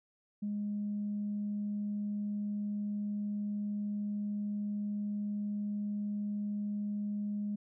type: tone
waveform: sine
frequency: 206.6 Hz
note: G#3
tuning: 9 cents flat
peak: -32 dBFS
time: 0.42-7.56 s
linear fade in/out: 10 ms
effects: tanh soft clip ceiling -28 dBFS